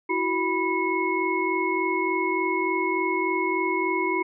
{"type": "tone cluster", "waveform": "sine", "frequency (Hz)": [330.9, 374.3, 984, 2180], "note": ["E4", "F#4", "B5", "C#7"], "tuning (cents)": [7, 20, -7, -29], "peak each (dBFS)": [-28, -27, -27, -28], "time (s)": [0.09, 4.23], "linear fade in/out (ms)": 10, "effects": []}